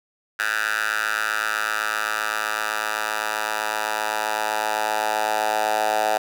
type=tone with high-pass filter sweep; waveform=10% pulse; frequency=107.8 Hz; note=A2; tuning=35 cents flat; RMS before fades=-24 dBFS; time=0.39-6.18 s; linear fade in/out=5 ms; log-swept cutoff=1500 to 750 Hz; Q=3.8; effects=none